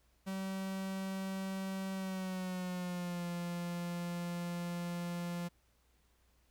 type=tone with pitch glide; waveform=45% pulse; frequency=191.6 to 173.68 Hz; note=G3 to F3; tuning=-39 to -9 cents; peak=-37 dBFS; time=0.26-5.49 s; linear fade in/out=20 ms; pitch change=-170 cents; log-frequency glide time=1.93-3.26 s; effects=added 60 Hz sine -70 dBFS peak until 6.5 s + pink hiss -74 dBFS RMS until 6.5 s